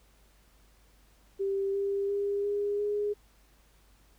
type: tone with pitch steps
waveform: sine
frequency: 392.3 / 397.5 / 402.9 / 408.3 / 413.7 Hz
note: G4 / G4 / G4 / G#4 / G#4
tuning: +1 / +24 / +48 / -29 / -7 cents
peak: -27 dBFS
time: 1.39-3.14 s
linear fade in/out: 20 ms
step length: 350 ms
effects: added 50 Hz sine -61 dBFS peak until 4.18 s + pink hiss -65 dBFS RMS until 4.18 s